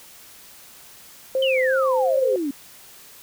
sine tone with vibrato, 523.3 Hz, C5, in tune, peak -18 dBFS, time 1.35-2.36 s, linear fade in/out 2 ms, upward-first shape sine, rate 2.8 Hz, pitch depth 27 cents each way
sine exponential sweep, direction down, 3136 to 265.6 Hz, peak -22 dBFS, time 1.42-2.51 s, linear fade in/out 5 ms
effects white hiss -46 dBFS RMS until 3.22 s

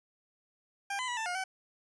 20% pulse tone with pitch steps, 798 / 1012 / 973 / 888 / 714 / 758 Hz, G5 / B5 / B5 / A5 / F5 / F#5, +31 / +42 / -26 / +16 / +38 / +42 cents, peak -28 dBFS, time 0.9-1.44 s, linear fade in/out 5 ms, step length 90 ms, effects resampled to 22050 Hz + 11-bit

